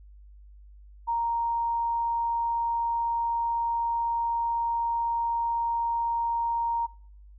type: tone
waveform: sine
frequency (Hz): 932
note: A#5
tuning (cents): -1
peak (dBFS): -24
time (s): 1.07-6.87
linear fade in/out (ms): 20
effects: noise-tail reverb RT60 0.7 s tail -25 dB re dry + added 50 Hz sine -47 dBFS peak until 7.38 s